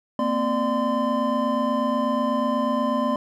triangle tone cluster, 230.1 / 258.3 / 593 / 1031 Hz, A#3 / C4 / D5 / C6, -22 / -22 / +17 / -26 cents, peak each -24 dBFS, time 0.19-3.16 s, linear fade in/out 2 ms, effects none

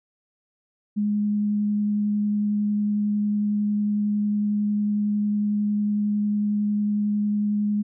sine tone with vibrato, 207.8 Hz, G#3, 1 cent sharp, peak -20 dBFS, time 0.96-7.83 s, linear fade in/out 20 ms, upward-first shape triangle, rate 11 Hz, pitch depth 9 cents each way, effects none

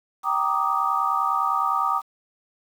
sine chord, Eb major seventh, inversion first, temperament equal with one note detuned, 778.6 / 932.3 / 1174.7 / 1244.5 Hz, G5 / Bb5 / D6 / Eb6, -12 / 0 / 0 / 0 cents, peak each -28 / -28 / -24 / -24 dBFS, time 0.23-2.02 s, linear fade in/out 50 ms, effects 8-bit

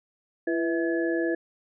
sine tone cluster, 336.3 / 491.7 / 650 / 1705 Hz, E4 / B4 / E5 / G#6, +35 / -8 / -24 / +45 cents, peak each -25 / -31 / -33 / -33 dBFS, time 0.47-1.35 s, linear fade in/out 5 ms, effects none

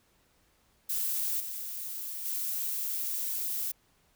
violet noise with level steps, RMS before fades -31 / -38 / -33 dBFS, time 0.89-3.72 s, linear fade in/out 10 ms, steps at 1.4 / 2.25 s, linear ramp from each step 5 ms, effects pink hiss -68 dBFS RMS until 4.15 s

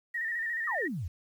sine tone with vibrato, 1847 Hz, A#6, 16 cents flat, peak -30 dBFS, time 0.14-0.88 s, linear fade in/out 10 ms, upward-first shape square, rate 14 Hz, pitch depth 47 cents each way
sine exponential sweep, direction down, 1318.5 to 72.8 Hz, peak -32 dBFS, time 0.67-1.08 s, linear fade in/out 5 ms
effects 10-bit

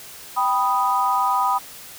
sine chord, G augmented, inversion none, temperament equal, 784 / 987.8 / 1244.5 Hz, G5 / B5 / D#6, 0 / 0 / 0 cents, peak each -23 / -20 / -22 dBFS, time 0.36-1.59 s, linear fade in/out 20 ms, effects white hiss -40 dBFS RMS until 1.98 s

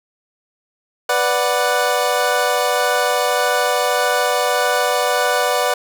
25% pulse chord, B minor, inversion none, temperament equal, 493.9 / 587.3 / 740 Hz, B4 / D5 / F#5, 0 / 0 / 0 cents, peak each -16 dBFS, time 1.09-5.74 s, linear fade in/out 5 ms, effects none

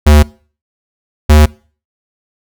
square tone pair in turn, 74.6 / 75.69 Hz, D2 / D#2, +28 / -47 cents, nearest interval unison, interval 25 cents, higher second, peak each -3 dBFS, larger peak neither, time 0.06-0.23 / 1.29-1.46 s, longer neither, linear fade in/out 10 ms, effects noise-tail reverb RT60 0.4 s tail -23 dB re dry

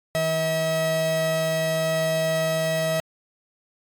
45% pulse tone pair together, 160.4 / 642.5 Hz, E3 / E5, -47 / -45 cents, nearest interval 2 octaves, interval 2402 cents, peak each -28 / -22 dBFS, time 0.15-3 s, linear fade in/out 0 ms, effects AAC 64 kbps

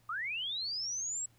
sine linear sweep, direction up, 1170 to 7770 Hz, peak -34 dBFS, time 0.09-1.26 s, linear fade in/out 5 ms, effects added 116 Hz sine -66 dBFS peak until 1.38 s + pink hiss -69 dBFS RMS until 1.38 s

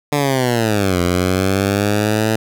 10% pulse linear two-way sweep, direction down then up, 148.2 to 87.31 to 111.4 Hz, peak -6 dBFS, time 0.12-2.36 s, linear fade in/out 5 ms, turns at 1 s, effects none

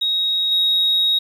sine tone with level steps, 3779 Hz, A#7, 23 cents sharp, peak -16 / -13 dBFS, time 0.01-1.19 s, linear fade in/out 10 ms, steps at 0.51 s, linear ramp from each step 10 ms, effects tanh soft clip ceiling -10 dBFS + 8-bit

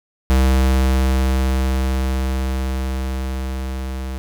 square tone with level ramp, 65.41 Hz, C2, in tune, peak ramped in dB -12 to -25 dBFS, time 0.3-4.18 s, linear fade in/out 0 ms, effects none

